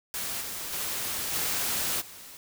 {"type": "noise with level steps", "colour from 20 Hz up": "white", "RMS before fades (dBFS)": [-33, -36, -32, -29, -46], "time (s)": [0.14, 2.37], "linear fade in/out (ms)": 0, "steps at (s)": [0.4, 0.72, 1.32, 2], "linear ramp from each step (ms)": 20, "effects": []}